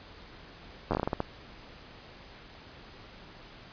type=slowing click train; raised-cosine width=1 ms; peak=-14 dBFS; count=10; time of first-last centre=0.91-1.204 s; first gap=10 ms; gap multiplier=1.28; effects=pink hiss -50 dBFS RMS until 3.72 s + resampled to 11025 Hz